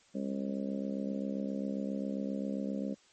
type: harmonic tone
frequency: 67.5 Hz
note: C#2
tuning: 45 cents flat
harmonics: 3 / 4 / 5 / 6 / 7 / 8 / 9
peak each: -35 / -38 / -48 / -49 / -47 / -42 / -49 dBFS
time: 0.14-2.95 s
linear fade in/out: 20 ms
effects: white hiss -64 dBFS RMS until 3.12 s + MP3 32 kbps